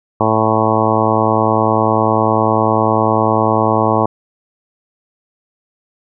harmonic tone, 110 Hz, A2, in tune, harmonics 1 / 2 / 3 / 4 / 5 / 6 / 7 / 8 / 9 / 10, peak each -20 / -20 / -20 / -20 / -20 / -20 / -20 / -20 / -20 / -20 dBFS, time 0.2-4.06 s, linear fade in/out 5 ms, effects none

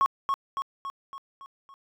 triangle tone with echo, 1097 Hz, C#6, 18 cents flat, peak -15 dBFS, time 0.01-0.06 s, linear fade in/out 0 ms, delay 280 ms, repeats 6, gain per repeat -5 dB, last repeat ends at 1.74 s, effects tanh soft clip ceiling -16 dBFS

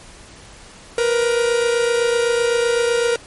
45% pulse tone pair together, 469.8 / 497.7 Hz, A#4 / B4, +13 / +13 cents, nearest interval minor second, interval 100 cents, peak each -16 / -23 dBFS, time 0.98-3.16 s, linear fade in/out 2 ms, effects pink hiss -42 dBFS RMS until 3.26 s + MP3 48 kbps

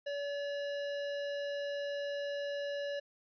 square tone, 571 Hz, D5, 49 cents flat, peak -36 dBFS, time 0.06-3 s, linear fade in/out 10 ms, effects resampled to 11025 Hz

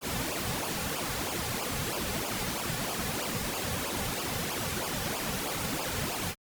pink noise with flanger, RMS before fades -33 dBFS, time 0.01-6.35 s, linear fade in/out 50 ms, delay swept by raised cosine 0.5 to 3.2 ms, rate 3.1 Hz, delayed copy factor -1, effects Opus 48 kbps

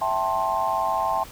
sine chord, A minor seventh, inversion second, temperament equal with one note detuned, 659.3 / 784 / 880 / 1058.1 Hz, E5 / G5 / A5 / C6, 0 / 0 / 0 / +19 cents, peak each -28 / -27 / -26 / -26 dBFS, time 0.01-1.24 s, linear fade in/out 10 ms, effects pink hiss -43 dBFS RMS until 1.31 s

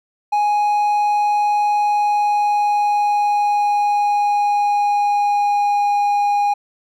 triangle tone with pitch glide, 830.6 to 818.7 Hz, G#5 to G#5, 0 to -25 cents, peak -12 dBFS, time 0.32-6.54 s, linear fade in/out 10 ms, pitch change -25 cents, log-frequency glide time 1.75-5.95 s, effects none

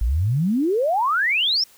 sine exponential sweep, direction up, 50.6 to 5588 Hz, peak -17 dBFS, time 0.01-1.64 s, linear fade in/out 5 ms, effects white hiss -52 dBFS RMS until 1.77 s

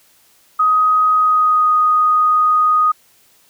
sine tone with pitch glide, 1256 to 1243 Hz, D#6 to D#6, +16 to -2 cents, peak -10 dBFS, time 0.59-2.92 s, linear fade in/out 10 ms, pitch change -18 cents, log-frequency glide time 1.13-1.71 s, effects white hiss -53 dBFS RMS until 3.49 s

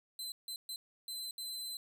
sawtooth tone bursts at uneven times, 4054 Hz, B7, 45 cents sharp, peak -37 dBFS, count 5, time 0.19-0.32 / 0.48-0.56 / 0.69-0.76 / 1.08-1.31 / 1.38-1.77 s, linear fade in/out 2 ms, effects none

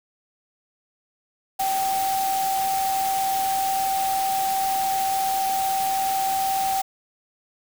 sine tone in noise, 773 Hz, G5, 24 cents flat, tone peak -21 dBFS, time 1.59-6.82 s, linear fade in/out 10 ms, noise white, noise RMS -31 dBFS, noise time 1.59-6.82 s, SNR +7 dB, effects none

